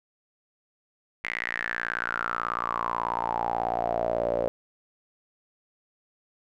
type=tone with band-pass filter sweep; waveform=sawtooth; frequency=58.27 Hz; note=A#1; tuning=in tune; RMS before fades=-29 dBFS; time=1.24-4.48 s; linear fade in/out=0 ms; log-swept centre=2100 to 540 Hz; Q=7.9; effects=none